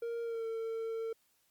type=tone with pitch glide; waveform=triangle; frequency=466.2 to 451.4 Hz; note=A#4 to A4; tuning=0 to +44 cents; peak=-33 dBFS; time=0.02-1.13 s; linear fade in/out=5 ms; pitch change=-56 cents; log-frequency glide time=0.23-0.45 s; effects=white hiss -73 dBFS RMS until 1.5 s + Opus 32 kbps